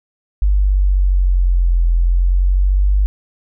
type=exponential two-way sweep; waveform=sine; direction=down then up; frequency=50.1 to 42.44 to 50.1 Hz; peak=-10 dBFS; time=0.42-3.06 s; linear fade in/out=0 ms; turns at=1.91 s; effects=none